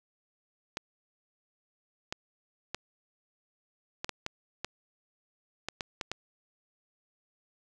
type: clicks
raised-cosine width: 0.2 ms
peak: -16 dBFS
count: 11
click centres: 0.771 / 2.125 / 2.746 / 4.045 / 4.093 / 4.264 / 4.646 / 5.686 / 5.808 / 6.012 / 6.116 s
effects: none